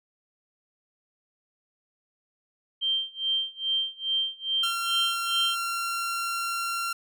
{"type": "tone with tremolo", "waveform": "sine", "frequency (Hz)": 3150, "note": "G7", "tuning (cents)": 8, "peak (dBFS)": -22, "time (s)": [2.81, 5.56], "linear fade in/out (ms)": 20, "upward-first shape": "sine", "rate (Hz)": 2.4, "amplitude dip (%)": 95}
{"type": "tone", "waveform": "sawtooth", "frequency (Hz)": 1372, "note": "F6", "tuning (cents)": -31, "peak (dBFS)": -24, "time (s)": [4.63, 6.93], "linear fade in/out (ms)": 5}
{"effects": []}